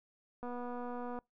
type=click train; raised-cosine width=1 ms; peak=-30 dBFS; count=186; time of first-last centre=0.43-1.188 s; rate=244 Hz; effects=noise-tail reverb RT60 0.2 s tail -26 dB re dry